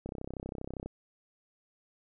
click train, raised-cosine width 2 ms, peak -25 dBFS, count 27, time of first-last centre 0.06-0.86 s, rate 32.5 Hz, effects none

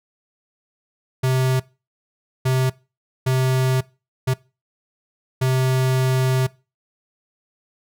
square tone bursts at uneven times, 130 Hz, C3, 11 cents flat, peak -17 dBFS, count 5, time 1.23-1.6 / 2.45-2.7 / 3.26-3.81 / 4.27-4.34 / 5.41-6.47 s, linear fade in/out 10 ms, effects noise-tail reverb RT60 0.3 s tail -22 dB re dry

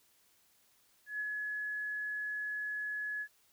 sine tone with ADSR envelope, 1696 Hz, G#6, 36 cents sharp, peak -33 dBFS, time 1.06-3.28 s, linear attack 140 ms, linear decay 31 ms, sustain -2 dB, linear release 68 ms, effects white hiss -69 dBFS RMS until 3.52 s

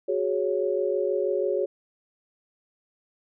sine chord, F# suspended second, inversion none, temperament just, 370 / 416.2 / 555 Hz, F#4 / G#4 / C#5, 0 / +4 / +2 cents, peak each -27 dBFS, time 0.08-1.66 s, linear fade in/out 10 ms, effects none

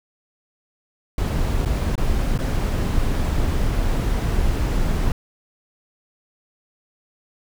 brown noise with dropouts, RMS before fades -20 dBFS, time 1.18-5.12 s, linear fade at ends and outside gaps 2 ms, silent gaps 1.651-1.657 / 1.955-1.978 / 2.378-2.388 s, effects none

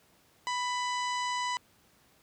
harmonic tone with a mistuned harmonic, 996 Hz, B5, 14 cents sharp, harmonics 1 / 2 / 3 / 4 / 5 / 6 / 7 / 8, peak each -31 / -37 / -41 / -43 / -45 / -47 / -48 / -49 dBFS, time 0.47-1.57 s, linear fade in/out 0 ms, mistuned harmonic 1, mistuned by -16 cents, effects pink hiss -64 dBFS RMS until 2.22 s + high-pass 80 Hz 12 dB/octave

